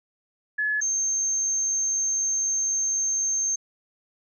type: tone pair in turn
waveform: sine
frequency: 1708 / 6352 Hz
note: G#6 / G8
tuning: +48 / +22 cents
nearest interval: octave + major seventh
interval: 2274 cents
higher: second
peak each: -22 dBFS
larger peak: neither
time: 0.58-0.81 / 0.81-3.56 s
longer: second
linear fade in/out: 10 ms
effects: none